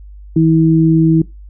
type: tone pair together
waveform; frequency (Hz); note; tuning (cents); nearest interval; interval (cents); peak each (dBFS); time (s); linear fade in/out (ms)
sine; 161.3 / 322.6; E3 / E4; -37 / -37; octave; 1200; -10; 0.36-1.22; 5
effects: noise-tail reverb RT60 0.2 s tail -20 dB re dry + added 50 Hz sine -32 dBFS peak until 1.49 s